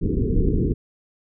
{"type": "low-pass noise", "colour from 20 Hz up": "pink", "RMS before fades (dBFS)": -20, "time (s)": [0.01, 0.74], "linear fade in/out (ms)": 20, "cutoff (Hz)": 450, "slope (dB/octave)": 96, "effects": []}